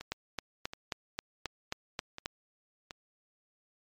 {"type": "two click trains", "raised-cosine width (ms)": 0.2, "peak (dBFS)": [-16, -24], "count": [9, 5], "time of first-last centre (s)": [[0.12, 2.259], [0.01, 2.909]], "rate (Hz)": [3.74, 1.38], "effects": ["MP3 96 kbps"]}